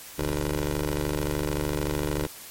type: ring-modulated tone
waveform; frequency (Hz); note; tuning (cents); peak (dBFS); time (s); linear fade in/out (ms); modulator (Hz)
15% pulse; 73.42; D2; 0; -16; 0.18-2.27; 10; 232
effects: white hiss -43 dBFS RMS until 2.5 s + MP3 64 kbps